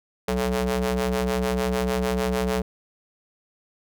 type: ring-modulated tone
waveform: sawtooth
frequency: 123.47 Hz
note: B2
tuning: in tune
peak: -15 dBFS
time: 0.28-2.62 s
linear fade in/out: 5 ms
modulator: 312 Hz
effects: none